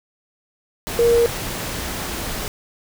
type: tone in noise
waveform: sine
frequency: 469.7 Hz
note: A#4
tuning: 13 cents sharp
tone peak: -12 dBFS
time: 0.99-1.26 s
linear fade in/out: 0 ms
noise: pink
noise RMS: -27 dBFS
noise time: 0.87-2.48 s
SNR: +12 dB
effects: none